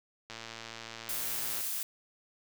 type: click train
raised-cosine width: 0.2 ms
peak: -25 dBFS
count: 150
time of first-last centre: 0.3-1.607 s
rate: 114 Hz
type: noise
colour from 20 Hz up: blue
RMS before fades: -35 dBFS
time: 1.09-1.83 s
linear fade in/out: 2 ms
effects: none